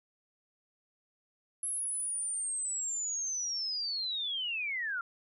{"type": "linear sweep", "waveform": "sine", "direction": "down", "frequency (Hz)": [10970, 1350], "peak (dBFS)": -32, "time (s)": [1.63, 5.01], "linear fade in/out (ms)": 2, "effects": []}